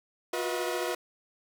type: tone cluster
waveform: sawtooth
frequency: 356.9 / 371 / 487.6 / 639 Hz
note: F4 / F#4 / B4 / D#5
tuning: +38 / +5 / -22 / +46 cents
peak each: -29 / -37 / -30 / -32 dBFS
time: 0.33-0.95 s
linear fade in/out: 5 ms
effects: none